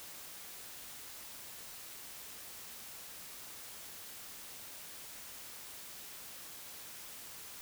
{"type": "silence", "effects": ["white hiss -49 dBFS RMS until 7.61 s"]}